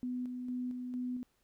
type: tone with tremolo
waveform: sine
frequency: 249.5 Hz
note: B3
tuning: 18 cents sharp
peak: -34 dBFS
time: 0.03-1.23 s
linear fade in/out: 0 ms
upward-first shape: square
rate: 2.2 Hz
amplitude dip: 35%
effects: pink hiss -75 dBFS RMS until 1.43 s